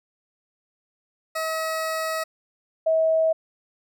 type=tone pair in turn; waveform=20% pulse / sine; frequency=640 / 643 Hz; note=D#5 / E5; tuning=+49 / -43 cents; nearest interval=unison; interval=8 cents; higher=second; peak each=-20 / -17 dBFS; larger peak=second; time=1.35-2.24 / 2.86-3.33 s; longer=first; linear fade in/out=10 ms; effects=none